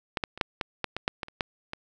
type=clicks; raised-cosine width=0.3 ms; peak=-11 / -11 / -25 / -7 / -12 / -11 / -15 / -8 / -15 / -28 / -10 / -18 dBFS; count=12; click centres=0.172 / 0.238 / 0.376 / 0.412 / 0.612 / 0.843 / 0.966 / 1.079 / 1.232 / 1.284 / 1.408 / 1.734 s; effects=none